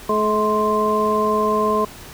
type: harmonic tone with a mistuned harmonic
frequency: 214 Hz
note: A3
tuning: 48 cents flat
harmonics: 1 / 2 / 3 / 5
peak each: -24 / -20 / -24 / -19 dBFS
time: 0.09-1.85 s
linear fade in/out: 5 ms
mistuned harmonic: 5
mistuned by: -38 cents
effects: pink hiss -39 dBFS RMS until 2.13 s